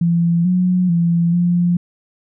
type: tone with pitch steps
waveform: sine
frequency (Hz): 169.8 / 181.6 / 169.9 / 174.8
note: F3 / F#3 / F3 / F3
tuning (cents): -48 / -32 / -47 / +2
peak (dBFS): -12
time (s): 0.01-1.77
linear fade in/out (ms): 5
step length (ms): 440
effects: none